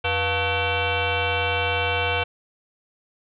sine tone with frequency modulation, 1108.7 Hz, C#6, in tune, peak -20 dBFS, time 0.04-2.24 s, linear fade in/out 10 ms, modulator 399 Hz, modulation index 5, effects none

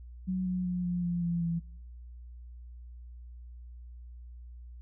sine tone with pitch steps, 185.4 / 182.43 / 179.5 / 176.62 / 173.79 / 171 / 168.25 Hz, F#3 / F#3 / F3 / F3 / F3 / F3 / E3, +4 / -24 / +48 / +20 / -8 / -36 / +36 cents, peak -28 dBFS, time 0.27-1.6 s, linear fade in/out 20 ms, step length 190 ms, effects noise-tail reverb RT60 0.8 s tail -24 dB re dry + added 60 Hz sine -44 dBFS peak until 4.81 s

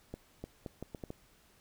accelerating click train, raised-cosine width 2 ms, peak -27 dBFS, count 7, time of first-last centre 0.14-1.104 s, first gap 300 ms, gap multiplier 0.74, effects pink hiss -65 dBFS RMS until 1.6 s

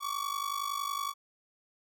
45% pulse ring-modulated tone, 1134 Hz, C#6, 39 cents sharp, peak -29 dBFS, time 0-1.14 s, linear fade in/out 50 ms, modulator 25.4 Hz, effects none

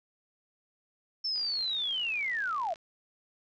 sine linear sweep, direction down, 5360 to 615 Hz, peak -29 dBFS, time 1.24-2.74 s, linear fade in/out 10 ms
click train, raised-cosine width 0.2 ms, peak -33 dBFS, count 80, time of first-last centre 1.36-2.758 s, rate 56.5 Hz
effects none

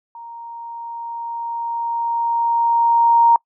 sine tone with level ramp, 932.3 Hz, A#5, in tune, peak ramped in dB -33 to -8 dBFS, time 0.15-3.36 s, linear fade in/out 2 ms, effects noise-tail reverb RT60 0.1 s tail -26 dB re dry

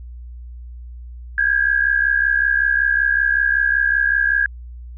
sine tone pair together, 1601 / 1666.3 Hz, G6 / G#6, +36 / +5 cents, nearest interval minor second, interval 69 cents, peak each -17 dBFS, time 1.38-4.46 s, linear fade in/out 2 ms, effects added 60 Hz sine -32 dBFS peak until 4.97 s

